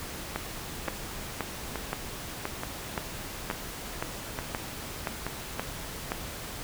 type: two click trains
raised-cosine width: 0.5 ms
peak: -14 / -17 dBFS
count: 12 / 6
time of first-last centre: 0.36-6.119 / 0.88-5.266 s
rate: 1.91 / 1.14 Hz
effects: pink hiss -39 dBFS RMS until 6.63 s